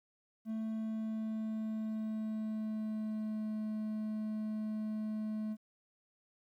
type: tone with pitch glide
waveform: triangle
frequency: 220.7 to 215.5 Hz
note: A3 to A3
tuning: +5 to -36 cents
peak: -33 dBFS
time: 0.45-5.57 s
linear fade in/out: 50 ms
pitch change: -41 cents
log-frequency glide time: 0.55-3.56 s
effects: 12-bit